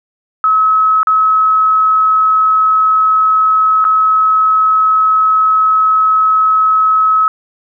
sine tone with dropouts, 1286 Hz, E6, 43 cents flat, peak -7 dBFS, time 0.44-7.28 s, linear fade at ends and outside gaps 1 ms, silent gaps 1.031-1.071 / 3.843-3.85 s, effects none

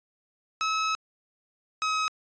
sawtooth tone pair in turn, 1290 / 1273.7 Hz, E6 / D#6, -38 / +40 cents, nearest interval unison, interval 22 cents, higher first, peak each -21 dBFS, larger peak neither, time 0.61-0.95 / 1.82-2.08 s, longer first, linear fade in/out 0 ms, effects resampled to 16000 Hz

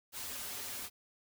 white noise with comb filter, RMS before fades -42 dBFS, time 0.12-0.9 s, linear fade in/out 50 ms, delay 6.2 ms, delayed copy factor -0.85, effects none

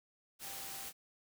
sine tone in noise, 784 Hz, G5, in tune, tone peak -55 dBFS, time 0.41-0.92 s, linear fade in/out 50 ms, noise white, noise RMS -45 dBFS, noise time 0.39-0.93 s, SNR -13 dB, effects none

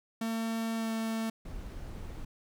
45% pulse tone with pitch glide, 225.9 to 223.8 Hz, A3 to A3, +46 to +30 cents, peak -31 dBFS, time 0.21-1.3 s, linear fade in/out 5 ms, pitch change -16 cents, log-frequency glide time 0.77-0.91 s
brown noise, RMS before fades -41 dBFS, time 1.45-2.25 s, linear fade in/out 5 ms
effects none

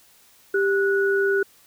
sine tone pair together, 394.1 / 1468.3 Hz, G4 / F#6, +9 / -14 cents, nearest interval octave + major seventh, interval 2277 cents, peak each -19 / -23 dBFS, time 0.54-1.43 s, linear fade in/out 5 ms, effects white hiss -55 dBFS RMS until 1.66 s

